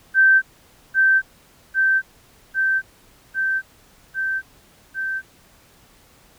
sine tone with echo, 1555 Hz, G6, 14 cents flat, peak -10 dBFS, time 0.14-0.42 s, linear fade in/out 50 ms, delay 800 ms, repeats 6, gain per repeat -2 dB, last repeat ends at 5.22 s, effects pink hiss -53 dBFS RMS until 6.38 s

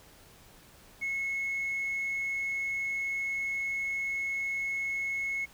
triangle tone with tanh clipping, 2184 Hz, C#7, 26 cents flat, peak -30 dBFS, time 1.01-5.46 s, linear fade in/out 20 ms, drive 5 dB, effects pink hiss -56 dBFS RMS until 5.53 s

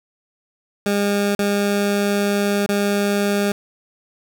20% pulse tone with dropouts, 202.7 Hz, G#3, 42 cents flat, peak -12 dBFS, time 0.86-3.52 s, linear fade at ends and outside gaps 2 ms, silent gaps 1.35-1.391 / 2.662-2.69 s, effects none

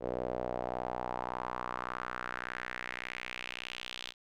sawtooth tone with band-pass filter sweep, 61.74 Hz, B1, in tune, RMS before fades -39 dBFS, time 0-4.14 s, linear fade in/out 50 ms, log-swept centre 500 to 3500 Hz, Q 2.8, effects none

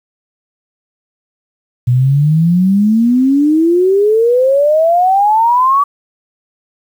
sine exponential sweep, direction up, 120 to 1154 Hz, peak -7 dBFS, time 1.87-5.84 s, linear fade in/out 10 ms, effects 7-bit

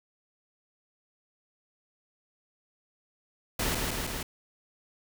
pink noise with echo, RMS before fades -29 dBFS, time 3.59-3.75 s, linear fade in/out 5 ms, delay 160 ms, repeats 3, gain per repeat -2 dB, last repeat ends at 4.23 s, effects none

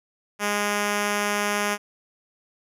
5% pulse tone, 206 Hz, G#3, 14 cents flat, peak -11 dBFS, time 0.39-1.78 s, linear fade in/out 50 ms, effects resampled to 32000 Hz

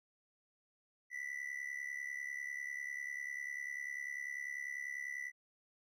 triangle tone with amplitude modulation, 1977 Hz, B6, 1 cent sharp, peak -35 dBFS, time 1.1-5.32 s, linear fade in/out 50 ms, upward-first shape sine, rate 70.1 Hz, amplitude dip 80%, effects none

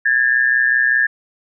sine tone pair together, 1651 / 1776.2 Hz, G#6 / A6, -11 / +16 cents, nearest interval minor second, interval 127 cents, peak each -15 dBFS, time 0.05-1.07 s, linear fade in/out 10 ms, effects none

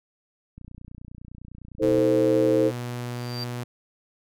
click train, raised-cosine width 5 ms, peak -30 dBFS, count 43, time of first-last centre 0.58-1.985 s, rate 29.9 Hz
sine chord, A diminished, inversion second, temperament equal with one note detuned, 319 / 440 / 523.3 Hz, Eb4 / A4 / C5, +43 / 0 / 0 cents, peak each -22 dBFS, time 1.79-2.72 s, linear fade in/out 50 ms
sawtooth tone with pitch glide, 123.47 to 121.7 Hz, B2 to B2, 0 to -25 cents, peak -26 dBFS, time 1.82-3.64 s, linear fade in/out 10 ms, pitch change -25 cents, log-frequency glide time 2.01-2.74 s
triangle tone with exponential growth, 4699 Hz, D8, in tune, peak -28 dBFS, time 3.03-3.44 s, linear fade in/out 5 ms, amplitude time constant 88 ms
effects none

